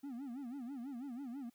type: tone with vibrato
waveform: triangle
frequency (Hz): 258.4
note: C4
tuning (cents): -21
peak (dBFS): -40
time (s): 0.03-1.5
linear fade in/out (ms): 10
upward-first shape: sine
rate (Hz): 6.1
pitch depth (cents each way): 190
effects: white hiss -75 dBFS RMS until 1.54 s